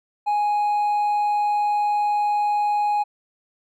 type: tone with hard clipping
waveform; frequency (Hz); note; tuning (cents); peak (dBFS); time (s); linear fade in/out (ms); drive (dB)
sine; 830.6; G#5; 0; -19; 0.26-3.04; 20; 2
effects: none